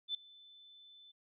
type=tone with ADSR envelope; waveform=sine; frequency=3520 Hz; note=A7; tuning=in tune; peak=-32 dBFS; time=0.08-1.12 s; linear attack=66 ms; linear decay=4 ms; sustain=-24 dB; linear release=15 ms; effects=none